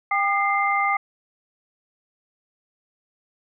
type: tone cluster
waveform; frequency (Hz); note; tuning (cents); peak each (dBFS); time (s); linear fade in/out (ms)
sine; 795 / 1213 / 2090; G5 / D#6 / C7; +24 / -44 / -2; -23; 0.11-0.97; 5
effects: none